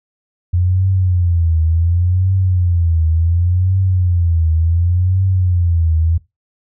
sine tone with vibrato, 87.31 Hz, F2, in tune, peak -11 dBFS, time 0.53-6.18 s, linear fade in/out 10 ms, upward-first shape triangle, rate 0.69 Hz, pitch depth 160 cents each way, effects noise-tail reverb RT60 0.2 s tail -19 dB re dry

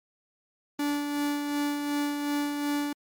45% pulse tone with tremolo, 290.3 Hz, D4, 20 cents flat, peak -25 dBFS, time 0.79-2.93 s, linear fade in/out 5 ms, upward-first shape sine, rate 2.7 Hz, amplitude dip 40%, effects MP3 96 kbps

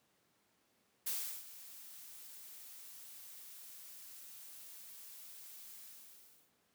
blue noise with ADSR envelope, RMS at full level -37 dBFS, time 1.06-6.52 s, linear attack 10 ms, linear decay 360 ms, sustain -16 dB, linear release 720 ms, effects pink hiss -75 dBFS RMS until 6.74 s + high-pass 150 Hz 12 dB/octave

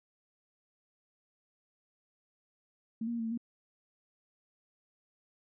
sine tone with pitch steps, 224.8 / 235.7 / 234 / 226.8 / 225 / 235.1 Hz, A3 / A#3 / A#3 / A#3 / A3 / A#3, +37 / +19 / +7 / -47 / +39 / +15 cents, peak -32 dBFS, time 3.01-3.376 s, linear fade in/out 5 ms, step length 61 ms, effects none

